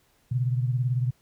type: beating tone pair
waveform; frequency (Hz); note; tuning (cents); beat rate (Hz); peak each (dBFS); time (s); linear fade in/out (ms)
sine; 122.7 / 140.7; B2 / C#3; -11 / +26; 18; -23 / -30; 0.31-1.11; 10
effects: pink hiss -65 dBFS RMS until 1.21 s